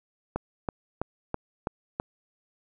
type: click train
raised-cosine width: 1 ms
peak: -14 dBFS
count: 6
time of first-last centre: 0.36-1.999 s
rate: 3.05 Hz
effects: none